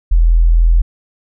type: tone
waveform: sine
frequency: 41.66 Hz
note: E1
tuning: 19 cents sharp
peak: -6 dBFS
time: 0.11-0.82 s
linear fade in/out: 10 ms
effects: none